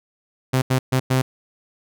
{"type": "tone bursts at uneven times", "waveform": "sawtooth", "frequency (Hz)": 130, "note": "C3", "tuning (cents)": -11, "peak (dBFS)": -12, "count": 4, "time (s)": [[0.53, 0.62], [0.7, 0.79], [0.92, 1], [1.1, 1.22]], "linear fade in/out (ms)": 10, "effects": []}